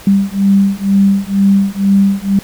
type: beating tone pair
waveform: sine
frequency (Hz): 196.2 / 198.3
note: G3 / G3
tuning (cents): +2 / +20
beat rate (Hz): 2.1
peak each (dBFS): -11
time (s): 0.07-2.39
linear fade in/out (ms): 2
effects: pink hiss -35 dBFS RMS until 2.43 s